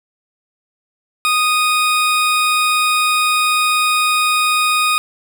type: tone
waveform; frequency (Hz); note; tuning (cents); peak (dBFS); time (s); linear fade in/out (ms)
20% pulse; 1241; D#6; -5; -8; 1.25-4.98; 0
effects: none